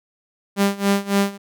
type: tone with tremolo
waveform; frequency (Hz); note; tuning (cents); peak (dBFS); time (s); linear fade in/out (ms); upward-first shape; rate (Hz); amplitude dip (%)
sawtooth; 199.3; G3; +29; -10; 0.56-1.38; 50; sine; 3.6; 90
effects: none